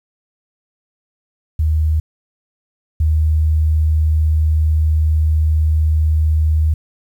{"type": "tone pair in turn", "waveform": "sine", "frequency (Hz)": [77.8, 77.8], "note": ["D#2", "D#2"], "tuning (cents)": [0, 0], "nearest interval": "unison", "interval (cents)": 0, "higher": "neither", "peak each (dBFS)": [-12, -11], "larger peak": "second", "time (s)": [[1.59, 2], [3, 6.74]], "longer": "second", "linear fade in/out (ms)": 5, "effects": ["8-bit"]}